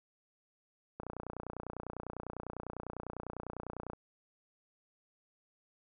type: click train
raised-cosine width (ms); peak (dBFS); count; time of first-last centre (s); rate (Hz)
1; -27; 89; 1-3.933; 30
effects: none